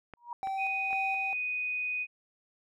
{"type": "clicks", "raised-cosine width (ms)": 0.5, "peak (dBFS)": -29, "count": 3, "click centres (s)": [0.137, 0.472, 0.93]}
{"type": "tone with exponential growth", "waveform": "sine", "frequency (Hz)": 954, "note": "A#5", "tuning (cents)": 40, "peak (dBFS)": -32, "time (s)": [0.17, 0.33], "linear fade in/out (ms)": 2, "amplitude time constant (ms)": 34}
{"type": "tone with tremolo", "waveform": "triangle", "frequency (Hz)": 774, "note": "G5", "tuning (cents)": -22, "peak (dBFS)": -29, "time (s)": [0.43, 1.33], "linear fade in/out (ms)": 0, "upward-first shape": "square", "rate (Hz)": 2.1, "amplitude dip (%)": 40}
{"type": "tone", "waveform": "sine", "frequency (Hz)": 2489, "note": "D#7", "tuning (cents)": 0, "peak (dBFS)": -30, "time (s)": [0.57, 2.07], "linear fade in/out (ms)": 50}
{"effects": []}